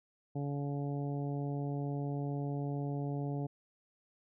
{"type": "harmonic tone", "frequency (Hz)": 142.2, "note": "C#3", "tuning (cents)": 45, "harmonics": [1, 2, 3, 4, 5, 6], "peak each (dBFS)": [-35, -40, -44, -49, -47, -54], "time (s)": [0.35, 3.47], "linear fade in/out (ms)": 10, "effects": []}